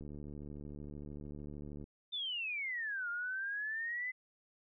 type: click train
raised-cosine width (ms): 3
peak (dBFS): -35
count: 135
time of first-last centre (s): 0.01-1.841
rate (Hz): 73.2
type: exponential two-way sweep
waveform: sine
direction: down then up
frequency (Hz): 3607 to 1396.9 to 2037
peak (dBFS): -36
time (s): 2.12-4.12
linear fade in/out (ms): 20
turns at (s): 3.09
effects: none